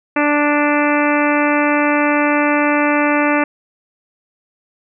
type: harmonic tone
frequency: 293.7 Hz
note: D4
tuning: in tune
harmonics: 1 / 2 / 3 / 4 / 5 / 6 / 7 / 8 / 9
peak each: -16 / -19 / -21 / -22 / -23 / -24 / -24 / -25 / -26 dBFS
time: 0.16-3.44 s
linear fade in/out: 5 ms
effects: none